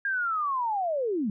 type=linear sweep; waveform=sine; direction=down; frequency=1631 to 188.7 Hz; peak=-25 dBFS; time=0.05-1.3 s; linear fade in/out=2 ms; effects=none